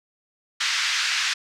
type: band-pass noise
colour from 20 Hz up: pink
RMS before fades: -24 dBFS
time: 0.6-1.34 s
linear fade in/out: 10 ms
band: 1500 to 6000 Hz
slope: 24 dB/octave
effects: none